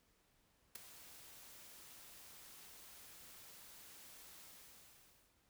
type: noise with ADSR envelope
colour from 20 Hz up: white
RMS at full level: -44 dBFS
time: 0.75-5.36 s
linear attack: 6 ms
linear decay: 9 ms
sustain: -14 dB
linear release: 930 ms
effects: pink hiss -75 dBFS RMS until 5.49 s

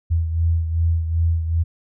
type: beating tone pair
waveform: sine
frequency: 82.41 / 85.01 Hz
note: E2 / F2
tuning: 0 / -46 cents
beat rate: 2.6 Hz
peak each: -17 / -25 dBFS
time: 0.1-1.64 s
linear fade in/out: 20 ms
effects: none

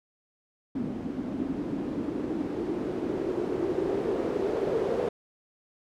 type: noise with low-pass filter sweep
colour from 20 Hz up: blue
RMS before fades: -30 dBFS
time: 0.75-5.09 s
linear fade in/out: 5 ms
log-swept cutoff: 250 to 450 Hz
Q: 4.3
effects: none

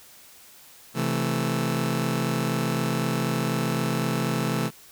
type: chord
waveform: sawtooth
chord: A minor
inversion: first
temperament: just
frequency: 132 / 165 / 220 Hz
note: C3 / E3 / A3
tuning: +16 / +2 / 0 cents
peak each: -24 dBFS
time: 0.94-4.71 s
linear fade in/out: 50 ms
effects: white hiss -50 dBFS RMS until 4.91 s

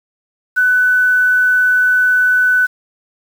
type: tone with quantisation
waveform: sine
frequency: 1497 Hz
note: F#6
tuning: 20 cents sharp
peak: -9 dBFS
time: 0.56-2.67 s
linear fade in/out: 20 ms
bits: 6
effects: none

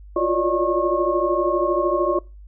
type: tone cluster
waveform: sine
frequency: 346 / 358.9 / 569 / 603 / 1087 Hz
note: F4 / F4 / C#5 / D5 / C#6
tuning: -16 / +47 / +45 / +46 / -34 cents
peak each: -24 dBFS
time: 0.16-2.19 s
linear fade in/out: 5 ms
effects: noise-tail reverb RT60 0.3 s tail -24 dB re dry + added 50 Hz sine -39 dBFS peak until 2.47 s

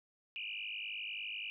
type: tone with frequency modulation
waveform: sine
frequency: 2659 Hz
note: E7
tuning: 14 cents sharp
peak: -39 dBFS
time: 0.36-1.5 s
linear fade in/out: 0 ms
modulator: 51.7 Hz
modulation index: 5.5
effects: none

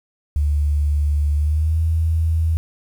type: tone with pitch glide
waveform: sine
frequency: 73.42 to 81 Hz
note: D2 to E2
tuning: 0 to -30 cents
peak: -15 dBFS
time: 0.36-2.57 s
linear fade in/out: 0 ms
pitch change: +170 cents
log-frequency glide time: 1.35-1.8 s
effects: 8-bit

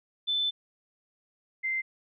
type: tone pair in turn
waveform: sine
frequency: 3520 / 2082 Hz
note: A7 / C7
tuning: 0 / -9 cents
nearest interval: major sixth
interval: 909 cents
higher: first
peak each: -25 / -27 dBFS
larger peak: first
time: 0.27-0.51 / 1.63-1.82 s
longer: first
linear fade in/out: 20 ms
effects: none

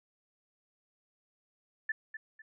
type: tone with echo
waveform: sine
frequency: 1756 Hz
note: A6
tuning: 4 cents flat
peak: -29 dBFS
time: 1.89-1.92 s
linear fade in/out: 5 ms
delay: 250 ms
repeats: 2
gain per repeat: -10 dB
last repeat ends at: 2.42 s
effects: none

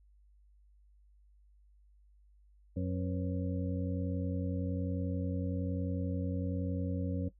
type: harmonic tone with a mistuned harmonic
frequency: 91 Hz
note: F#2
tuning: 28 cents flat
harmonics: 1 / 2 / 3 / 5 / 6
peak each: -35 / -37 / -38 / -45 / -44 dBFS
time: 2.76-7.29 s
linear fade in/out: 10 ms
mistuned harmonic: 5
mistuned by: +110 cents
effects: noise-tail reverb RT60 0.1 s tail -17 dB re dry + added 50 Hz sine -60 dBFS peak until 7.39 s

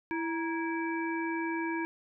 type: harmonic tone with a mistuned harmonic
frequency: 330.2 Hz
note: E4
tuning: 3 cents sharp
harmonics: 1 / 3 / 5 / 7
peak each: -32 / -37 / -39 / -40 dBFS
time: 0.11-1.85 s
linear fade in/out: 0 ms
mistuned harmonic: 3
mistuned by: -83 cents
effects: none

